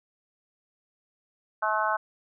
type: harmonic tone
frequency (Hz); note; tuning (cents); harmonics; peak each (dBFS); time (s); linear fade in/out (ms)
215.2; A3; -38; 3 / 4 / 5 / 6 / 7; -31 / -29 / -29 / -31 / -30; 1.62-1.97; 10
effects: none